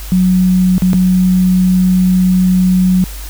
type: tone with dropouts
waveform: sine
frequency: 183.9 Hz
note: F#3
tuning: 10 cents flat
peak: -7 dBFS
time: 0.12-3.04 s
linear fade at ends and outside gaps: 0 ms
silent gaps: 0.781-0.821 / 0.932-0.941 s
effects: added 50 Hz sine -24 dBFS peak until 3.29 s + white hiss -32 dBFS RMS until 3.29 s